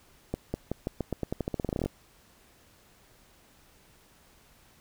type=accelerating click train; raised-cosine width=2 ms; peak=-16 dBFS; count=20; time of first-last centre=0.34-1.86 s; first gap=200 ms; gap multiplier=0.88; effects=pink hiss -60 dBFS RMS until 4.8 s